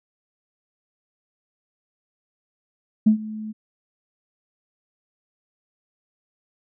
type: tone with ADSR envelope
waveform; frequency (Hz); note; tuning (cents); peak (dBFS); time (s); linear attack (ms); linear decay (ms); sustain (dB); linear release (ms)
sine; 216; A3; -32; -9; 3.06-3.53; 11; 100; -20; 24
effects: tanh soft clip ceiling -5 dBFS